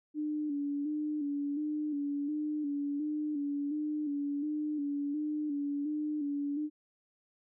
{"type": "tone with vibrato", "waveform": "sine", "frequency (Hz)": 293.7, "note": "D4", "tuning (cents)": 0, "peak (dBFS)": -31, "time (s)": [0.14, 6.7], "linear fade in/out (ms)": 50, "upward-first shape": "square", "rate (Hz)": 1.4, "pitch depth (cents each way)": 46, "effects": []}